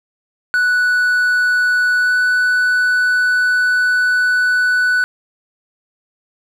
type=tone with pitch glide; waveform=triangle; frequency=1480 to 1488.6 Hz; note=F#6 to F#6; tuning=0 to +10 cents; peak=-10 dBFS; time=0.54-5.04 s; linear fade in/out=0 ms; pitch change=+10 cents; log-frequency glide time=1.99-2.14 s; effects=none